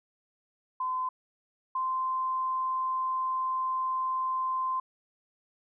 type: tone pair in turn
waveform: sine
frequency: 1025 / 1039.3 Hz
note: C6 / C6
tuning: -36 / -12 cents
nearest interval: unison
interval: 24 cents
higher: second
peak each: -28 / -27 dBFS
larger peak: second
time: 0.8-1.09 / 1.75-4.8 s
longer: second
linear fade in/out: 5 ms
effects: none